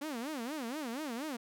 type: tone with vibrato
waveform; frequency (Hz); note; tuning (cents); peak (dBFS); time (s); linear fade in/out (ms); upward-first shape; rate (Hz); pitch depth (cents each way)
sawtooth; 267.4; C4; +38; -33; 0.01-1.37; 10; sine; 4.2; 290
effects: none